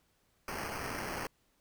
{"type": "noise with sample-and-hold", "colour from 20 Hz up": "violet", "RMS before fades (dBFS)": -39, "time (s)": [0.48, 1.27], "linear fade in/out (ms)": 2, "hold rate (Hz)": 3675, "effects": ["pink hiss -73 dBFS RMS until 1.6 s"]}